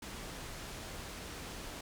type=low-pass noise; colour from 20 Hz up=pink; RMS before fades=-45 dBFS; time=0.02-1.81 s; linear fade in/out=5 ms; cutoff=10000 Hz; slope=12 dB/octave; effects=none